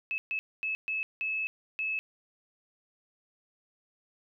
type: tone bursts at uneven times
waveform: sine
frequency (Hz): 2597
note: E7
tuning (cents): -26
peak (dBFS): -29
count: 6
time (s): 0.11-0.18 / 0.31-0.39 / 0.63-0.75 / 0.88-1.03 / 1.21-1.47 / 1.79-1.99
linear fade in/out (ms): 0
effects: none